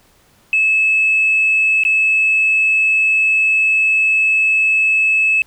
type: tone with dropouts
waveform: sine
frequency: 2600 Hz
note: E7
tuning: 24 cents flat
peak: -10 dBFS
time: 0.53-5.42 s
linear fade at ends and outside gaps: 1 ms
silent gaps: 1.836-1.85 s
effects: tanh soft clip ceiling -6 dBFS + pink hiss -53 dBFS RMS until 5.46 s